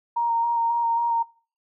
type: tone with vibrato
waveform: sine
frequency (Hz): 932.3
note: A#5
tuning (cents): 0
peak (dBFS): -20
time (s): 0.16-1.23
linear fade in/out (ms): 10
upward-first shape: square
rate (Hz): 3.7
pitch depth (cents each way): 14
effects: noise-tail reverb RT60 0.4 s tail -21 dB re dry